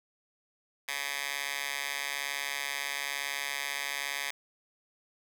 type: tone with high-pass filter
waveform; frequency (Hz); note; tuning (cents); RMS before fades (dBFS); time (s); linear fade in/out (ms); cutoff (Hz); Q
10% pulse; 141.1; C#3; +31; -35; 0.88-4.31; 5; 1800; 1.3
effects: none